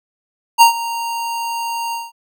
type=tone with ADSR envelope; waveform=square; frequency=928 Hz; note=A#5; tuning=8 cents flat; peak=-4 dBFS; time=0.58-2.12 s; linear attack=34 ms; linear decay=110 ms; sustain=-17 dB; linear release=190 ms; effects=none